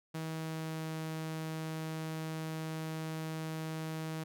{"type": "tone with pitch glide", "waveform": "sawtooth", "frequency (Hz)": [160, 158.99], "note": ["D#3", "D#3"], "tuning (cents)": [49, 38], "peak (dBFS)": -33, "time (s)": [0.14, 4.24], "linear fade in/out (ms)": 10, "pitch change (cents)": -11, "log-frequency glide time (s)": [0.36, 0.95], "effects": []}